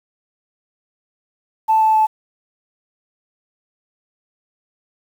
sine tone with pitch steps, 880 / 874.9 / 869.9 Hz, A5 / A5 / A5, 0 / -10 / -20 cents, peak -10 dBFS, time 1.68-2.07 s, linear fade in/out 20 ms, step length 130 ms, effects tanh soft clip ceiling -6 dBFS + 7-bit

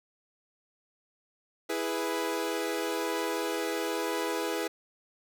sawtooth chord, E major, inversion none, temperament equal, 329.6 / 415.3 / 493.9 Hz, E4 / G#4 / B4, 0 / 0 / 0 cents, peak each -30 dBFS, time 1.69-4.68 s, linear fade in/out 10 ms, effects none

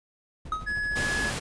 brown noise with tremolo, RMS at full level -37 dBFS, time 0.45-1.07 s, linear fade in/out 5 ms, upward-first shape sine, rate 13 Hz, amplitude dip 60%
triangle tone with exponential decay, 1267 Hz, D#6, 31 cents sharp, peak -21 dBFS, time 0.52-0.75 s, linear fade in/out 2 ms, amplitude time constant 48 ms
triangle tone, 1692 Hz, G#6, 32 cents sharp, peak -25 dBFS, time 0.66-1.31 s, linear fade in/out 20 ms
pink noise, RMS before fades -31 dBFS, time 0.95-1.4 s, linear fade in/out 20 ms
effects resampled to 22050 Hz

